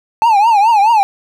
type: tone with vibrato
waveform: triangle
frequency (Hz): 863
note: A5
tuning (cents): -34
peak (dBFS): -5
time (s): 0.22-1.03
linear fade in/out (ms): 0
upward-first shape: triangle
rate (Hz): 4.7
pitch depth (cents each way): 180
effects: none